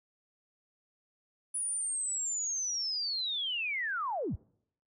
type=linear sweep; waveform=sine; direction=down; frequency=9900 to 37.82 Hz; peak=-31 dBFS; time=1.54-4.36 s; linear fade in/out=10 ms; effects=noise-tail reverb RT60 0.7 s tail -26 dB re dry